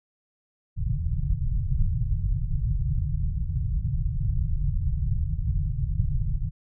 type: low-pass noise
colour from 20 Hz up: pink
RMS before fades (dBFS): -25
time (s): 0.76-6.51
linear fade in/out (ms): 50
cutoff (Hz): 160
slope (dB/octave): 96
effects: none